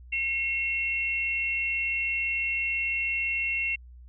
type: tone pair together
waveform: sine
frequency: 2161 / 2723 Hz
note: C#7 / F7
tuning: -45 / -44 cents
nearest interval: major third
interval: 401 cents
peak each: -30 / -27 dBFS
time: 0.12-3.76 s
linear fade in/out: 10 ms
effects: added 61 Hz sine -45 dBFS peak until 4.08 s